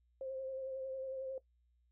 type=tone with vibrato; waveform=sine; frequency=529 Hz; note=C5; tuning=19 cents sharp; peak=-39 dBFS; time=0.21-1.38 s; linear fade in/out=2 ms; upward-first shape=sine; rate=11 Hz; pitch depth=26 cents each way; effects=noise-tail reverb RT60 0.1 s tail -17 dB re dry + added 60 Hz sine -70 dBFS peak until 1.91 s